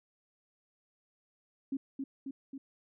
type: tone with echo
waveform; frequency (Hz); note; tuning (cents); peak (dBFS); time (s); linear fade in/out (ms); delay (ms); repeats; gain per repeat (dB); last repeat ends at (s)
sine; 271.4; C#4; -36; -31; 1.72-1.77; 5; 270; 3; -3; 2.58
effects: none